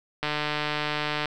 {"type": "click train", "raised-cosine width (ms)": 0.3, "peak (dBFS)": -11, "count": 155, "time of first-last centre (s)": [0.23, 1.257], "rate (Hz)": 150, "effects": []}